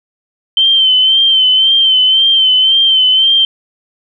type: tone with vibrato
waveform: sine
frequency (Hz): 3100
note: G7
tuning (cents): -20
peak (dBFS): -6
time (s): 0.57-3.45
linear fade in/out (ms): 2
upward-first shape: sine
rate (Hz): 1.9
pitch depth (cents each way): 44
effects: none